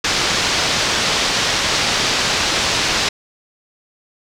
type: low-pass noise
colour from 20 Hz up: white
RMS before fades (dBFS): -18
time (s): 0.04-3.09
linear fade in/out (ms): 5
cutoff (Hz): 5700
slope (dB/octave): 24
effects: none